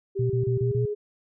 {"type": "tone with pitch glide", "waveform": "sine", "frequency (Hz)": [390.9, 416.5], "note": ["G4", "G#4"], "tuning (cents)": [-5, 5], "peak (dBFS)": -26, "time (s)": [0.15, 0.95], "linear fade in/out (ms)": 20, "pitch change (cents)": 110, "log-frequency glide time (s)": [0.58, 0.83]}
{"type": "tone bursts", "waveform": "sine", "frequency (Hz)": 121.5, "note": "B2", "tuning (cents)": -28, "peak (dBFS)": -22, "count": 5, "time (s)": [0.19, 0.856], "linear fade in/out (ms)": 5, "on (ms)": 110, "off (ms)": 29}
{"effects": []}